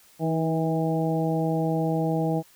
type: harmonic tone with a mistuned harmonic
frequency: 161.8 Hz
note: E3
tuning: 32 cents flat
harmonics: 1 / 2 / 3 / 4 / 5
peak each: -25 / -28 / -30 / -31 / -32 dBFS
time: 0.19-2.43 s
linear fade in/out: 50 ms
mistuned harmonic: 2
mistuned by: -25 cents
effects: white hiss -56 dBFS RMS until 2.55 s